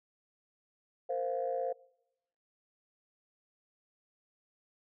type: chord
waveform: sine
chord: Bb suspended second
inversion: none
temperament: equal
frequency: 466.2 / 523.3 / 698.5 Hz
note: Bb4 / C5 / F5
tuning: 0 / 0 / 0 cents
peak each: -38 / -33 / -36 dBFS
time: 1.09-1.73 s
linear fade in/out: 10 ms
effects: noise-tail reverb RT60 0.9 s tail -24 dB re dry + tanh soft clip ceiling -23 dBFS